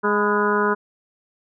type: harmonic tone with a mistuned harmonic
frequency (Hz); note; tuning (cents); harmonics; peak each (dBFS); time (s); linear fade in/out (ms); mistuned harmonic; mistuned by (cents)
207.7; G#3; 0; 1 / 2 / 3 / 4 / 5 / 6 / 7 / 8; -25 / -21 / -32 / -33 / -23 / -26 / -24 / -35; 0.03-0.75; 20; 5; -53
effects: none